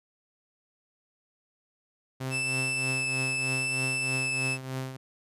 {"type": "tone with tremolo", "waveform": "sawtooth", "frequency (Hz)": 131.2, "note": "C3", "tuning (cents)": 5, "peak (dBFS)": -26, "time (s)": [2.2, 4.97], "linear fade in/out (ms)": 10, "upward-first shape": "triangle", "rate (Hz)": 3.2, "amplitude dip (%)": 70}
{"type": "tone with vibrato", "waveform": "40% pulse", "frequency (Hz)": 2636, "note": "E7", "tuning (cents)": -1, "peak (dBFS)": -27, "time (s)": [2.3, 4.58], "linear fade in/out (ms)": 50, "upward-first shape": "sine", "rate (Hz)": 0.82, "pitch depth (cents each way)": 8}
{"effects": ["resampled to 32000 Hz"]}